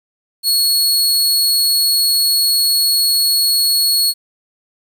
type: tone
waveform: sawtooth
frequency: 4347 Hz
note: C#8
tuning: 35 cents flat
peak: -9 dBFS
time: 0.43-4.14 s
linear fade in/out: 50 ms
effects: 8-bit